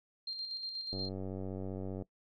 sine tone with tremolo, 4186 Hz, C8, in tune, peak -36 dBFS, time 0.27-1.09 s, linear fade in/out 5 ms, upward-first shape square, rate 8.3 Hz, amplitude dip 40%
click train, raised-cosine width 2 ms, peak -28 dBFS, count 105, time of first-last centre 0.93-2.022 s, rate 95.2 Hz
effects noise-tail reverb RT60 0.1 s tail -20 dB re dry

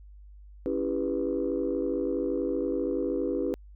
sine chord, C# half-diminished seventh, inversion none, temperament equal with one note detuned, 277.2 / 329.6 / 398.4 / 493.9 Hz, C#4 / E4 / G4 / B4, 0 / 0 / +28 / 0 cents, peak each -31 dBFS, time 0.66-3.54 s, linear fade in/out 0 ms, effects tanh soft clip ceiling -18 dBFS + added 50 Hz sine -46 dBFS peak until 3.75 s

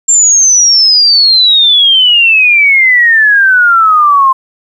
sine exponential sweep, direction down, 7410 to 1046.5 Hz, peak -3 dBFS, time 0.08-4.33 s, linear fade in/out 10 ms, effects 7-bit

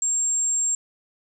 sine tone, 7459 Hz, A#8, in tune, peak -20 dBFS, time 0.02-0.75 s, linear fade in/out 2 ms, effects none

